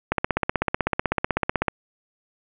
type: click train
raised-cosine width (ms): 0.5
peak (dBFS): -5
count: 26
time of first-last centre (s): 0.12-1.683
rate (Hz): 16
effects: resampled to 8000 Hz + 7-bit